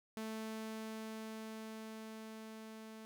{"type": "tone with level ramp", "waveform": "sawtooth", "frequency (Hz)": 220, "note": "A3", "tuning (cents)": 0, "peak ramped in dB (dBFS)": [-37, -46], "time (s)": [0.17, 3.05], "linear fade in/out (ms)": 0, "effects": []}